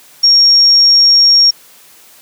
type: tone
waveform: sine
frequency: 5560 Hz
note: F8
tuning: 9 cents flat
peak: -4 dBFS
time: 0.23-1.51 s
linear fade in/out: 10 ms
effects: white hiss -42 dBFS RMS until 2.21 s + high-pass 150 Hz 12 dB/octave